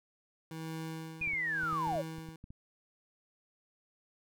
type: tone with tremolo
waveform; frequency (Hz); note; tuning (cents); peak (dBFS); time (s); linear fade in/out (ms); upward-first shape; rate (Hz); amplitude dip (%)
25% pulse; 160.9; E3; -42; -34; 0.51-2.36; 2; sine; 0.9; 75
type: linear sweep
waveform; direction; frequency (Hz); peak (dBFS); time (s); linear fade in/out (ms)
sine; down; 2491 to 523.3; -31; 1.21-2.02; 10
type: clicks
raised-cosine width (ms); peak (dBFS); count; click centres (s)
5; -36; 12; 1.212 / 1.275 / 1.335 / 1.634 / 1.729 / 1.873 / 1.924 / 1.957 / 2.184 / 2.288 / 2.441 / 2.505
effects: none